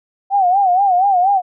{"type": "tone with vibrato", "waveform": "sine", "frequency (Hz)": 757, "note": "F#5", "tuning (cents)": 39, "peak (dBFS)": -10, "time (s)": [0.3, 1.42], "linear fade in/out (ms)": 50, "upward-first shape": "sine", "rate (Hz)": 4.2, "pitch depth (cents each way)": 120, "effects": []}